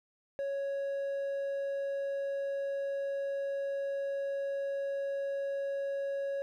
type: tone with hard clipping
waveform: sine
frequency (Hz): 554.4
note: C#5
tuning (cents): 0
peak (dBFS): -33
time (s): 0.39-6.42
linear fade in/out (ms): 0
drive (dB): 3
effects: none